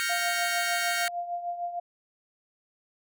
sawtooth chord, G half-diminished seventh, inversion third, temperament equal, 1396.9 / 1568 / 1864.7 / 2217 Hz, F6 / G6 / Bb6 / Db7, 0 / 0 / 0 / 0 cents, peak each -29 dBFS, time 0-1.08 s, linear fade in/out 0 ms
sine tone with tremolo, 698.5 Hz, F5, in tune, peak -27 dBFS, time 0.09-1.8 s, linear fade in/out 10 ms, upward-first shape triangle, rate 6.6 Hz, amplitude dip 70%
effects none

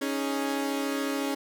sawtooth chord, C# suspended second, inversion none, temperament equal, 277.2 / 311.1 / 415.3 Hz, C#4 / D#4 / G#4, 0 / 0 / 0 cents, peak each -25 / -31 / -31 dBFS, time 0.01-1.35 s, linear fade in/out 10 ms, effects none

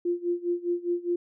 sine tone with tremolo, 349.1 Hz, F4, 1 cent flat, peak -22 dBFS, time 0.05-1.16 s, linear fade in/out 5 ms, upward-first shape sine, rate 4.9 Hz, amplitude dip 90%, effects none

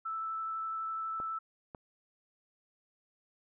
sine tone with vibrato, 1318.5 Hz, E6, in tune, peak -34 dBFS, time 0.05-1.39 s, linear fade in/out 10 ms, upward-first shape triangle, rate 12 Hz, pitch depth 10 cents each way
clicks, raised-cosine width 1 ms, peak -30 dBFS, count 2, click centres 1.201 / 1.748 s
effects none

